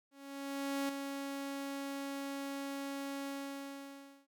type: tone with ADSR envelope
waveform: sawtooth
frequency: 277.2 Hz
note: C#4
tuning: in tune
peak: -29 dBFS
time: 0.11-4.27 s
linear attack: 780 ms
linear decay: 4 ms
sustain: -6 dB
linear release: 1000 ms
effects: none